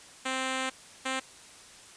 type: tone pair in turn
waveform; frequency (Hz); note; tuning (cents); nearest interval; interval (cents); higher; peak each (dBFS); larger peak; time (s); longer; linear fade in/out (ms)
5% pulse; 261.6 / 262.8; C4 / C4; 0 / +8; unison; 8; second; -18; neither; 0.25-0.7 / 1.05-1.2; first; 10
effects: white hiss -51 dBFS RMS until 1.96 s + resampled to 22050 Hz